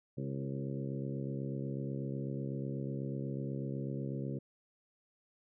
harmonic tone with a mistuned harmonic, 68.1 Hz, C#2, 30 cents flat, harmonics 2 / 3 / 4 / 5 / 6 / 7 / 8, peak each -38 / -42 / -44 / -46 / -48 / -49 / -50 dBFS, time 0.17-4.39 s, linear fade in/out 10 ms, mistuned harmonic 6, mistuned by -24 cents, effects none

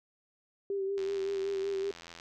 sine tone with vibrato, 391.8 Hz, G4, 1 cent flat, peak -30 dBFS, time 0.7-1.91 s, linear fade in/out 2 ms, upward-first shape sine, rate 5.3 Hz, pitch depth 31 cents each way
click train, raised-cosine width 0.2 ms, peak -29 dBFS, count 104, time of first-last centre 0.98-2.199 s, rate 84.5 Hz
effects none

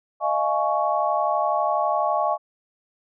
sine tone cluster, 616 / 688 / 841 / 1112 Hz, D#5 / F5 / G#5 / C#6, -17 / -26 / +22 / +5 cents, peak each -25 dBFS, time 0.2-2.38 s, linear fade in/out 50 ms, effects none

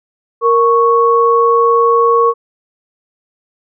sine tone pair together, 465.9 / 1108 Hz, A#4 / C#6, -1 / -1 cents, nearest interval octave + minor third, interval 1500 cents, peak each -10 dBFS, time 0.41-2.34 s, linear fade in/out 50 ms, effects none

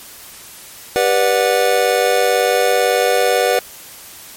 square chord, G major seventh, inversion none, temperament just, 392 / 490 / 588 / 735 Hz, G4 / B4 / D5 / F#5, 0 / -14 / +2 / -12 cents, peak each -22 / -16 / -20 / -19 dBFS, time 0.96-3.59 s, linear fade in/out 0 ms, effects white hiss -37 dBFS RMS until 4.36 s + MP3 64 kbps

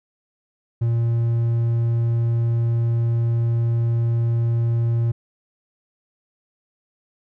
triangle tone, 116.54 Hz, A#2, in tune, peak -15 dBFS, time 0.81-5.12 s, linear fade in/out 10 ms, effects none

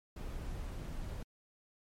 brown noise, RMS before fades -41 dBFS, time 0.16-1.23 s, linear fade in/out 5 ms, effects MP3 64 kbps

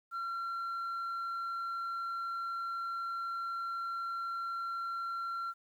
sine tone, 1366 Hz, F6, 39 cents flat, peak -32 dBFS, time 0.11-5.54 s, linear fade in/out 50 ms, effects tanh soft clip ceiling -34 dBFS + 11-bit

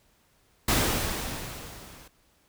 pink noise with level ramp, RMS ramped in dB -22 to -50 dBFS, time 0.68-2.08 s, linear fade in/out 5 ms, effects pink hiss -65 dBFS RMS until 2.48 s

